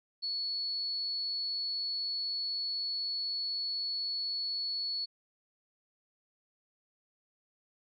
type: tone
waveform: sine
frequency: 4404 Hz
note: C#8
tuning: 12 cents flat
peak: -32 dBFS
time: 0.22-5.06 s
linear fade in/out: 20 ms
effects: none